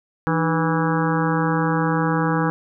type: harmonic tone with a mistuned harmonic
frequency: 163.6 Hz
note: E3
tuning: 13 cents flat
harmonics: 1 / 2 / 3 / 5 / 6 / 7 / 8 / 9 / 10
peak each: -21 / -24 / -26 / -28 / -29 / -29 / -30 / -31 / -31 dBFS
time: 0.27-2.5 s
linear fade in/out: 0 ms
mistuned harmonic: 2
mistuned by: -100 cents
effects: none